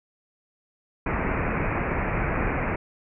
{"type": "low-pass noise", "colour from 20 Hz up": "pink", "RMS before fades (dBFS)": -26, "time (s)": [1.06, 2.76], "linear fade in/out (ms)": 5, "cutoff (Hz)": 2500, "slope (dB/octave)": 96, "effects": []}